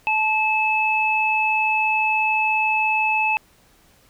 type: tone pair together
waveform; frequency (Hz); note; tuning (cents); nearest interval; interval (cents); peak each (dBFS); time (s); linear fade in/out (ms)
sine; 868.6 / 2603; A5 / E7; -23 / -22; octave + perfect fifth; 1901; -21 / -19; 0.07-3.37; 0
effects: pink hiss -56 dBFS RMS until 4.09 s